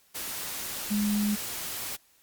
sine tone in noise, 207.7 Hz, G#3, in tune, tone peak -24 dBFS, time 0.9-1.36 s, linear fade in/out 20 ms, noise white, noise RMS -35 dBFS, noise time 0.14-1.97 s, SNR +8 dB, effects white hiss -63 dBFS RMS until 2.22 s + Opus 48 kbps

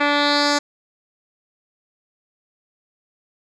10% pulse tone with low-pass filter sweep, 290 Hz, D4, 22 cents flat, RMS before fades -18 dBFS, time 0-0.59 s, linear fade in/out 10 ms, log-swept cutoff 2700 to 6100 Hz, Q 3.5, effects none

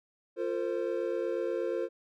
triangle chord, F suspended fourth, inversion none, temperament equal with one note detuned, 349.2 / 455 / 523.3 Hz, F4 / Bb4 / C5, 0 / -42 / 0 cents, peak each -32 dBFS, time 0.36-1.89 s, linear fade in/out 50 ms, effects none

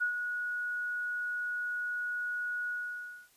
sine tone with ADSR envelope, 1458 Hz, F#6, 26 cents flat, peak -26 dBFS, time 0-3.29 s, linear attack 22 ms, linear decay 100 ms, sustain -6 dB, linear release 600 ms, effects white hiss -65 dBFS RMS until 3.36 s + resampled to 32000 Hz

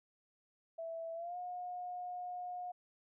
sine tone with pitch glide, 659.3 to 719 Hz, E5 to F#5, 0 to -50 cents, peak -40 dBFS, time 0.78-2.72 s, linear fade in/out 10 ms, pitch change +150 cents, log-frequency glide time 1.14-1.37 s, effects none

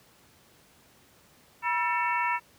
harmonic tone with a mistuned harmonic, 446.8 Hz, A4, 27 cents sharp, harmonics 2 / 3 / 4 / 5 / 6, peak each -27 / -33 / -33 / -33 / -35 dBFS, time 1.62-2.4 s, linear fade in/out 50 ms, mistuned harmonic 2, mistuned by +130 cents, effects pink hiss -59 dBFS RMS until 2.58 s + high-pass 80 Hz 12 dB/octave

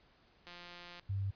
click train, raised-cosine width 0.2 ms, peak -33 dBFS, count 93, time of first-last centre 0.47-0.996 s, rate 175 Hz
sine tone, 98 Hz, G2, in tune, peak -33 dBFS, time 1.09-1.31 s, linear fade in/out 10 ms
effects pink hiss -67 dBFS RMS until 1.35 s + resampled to 11025 Hz

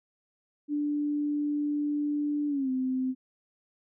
sine tone with pitch glide, 293.7 to 258.7 Hz, D4 to C4, 0 to -19 cents, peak -26 dBFS, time 0.68-3.15 s, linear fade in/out 50 ms, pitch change -219 cents, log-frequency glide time 2.48-2.7 s, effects none

